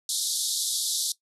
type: band-pass noise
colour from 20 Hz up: pink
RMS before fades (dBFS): -28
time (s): 0.09-1.12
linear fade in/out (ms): 2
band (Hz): 3500 to 12000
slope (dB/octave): 96
effects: noise-tail reverb RT60 0.1 s tail -18 dB re dry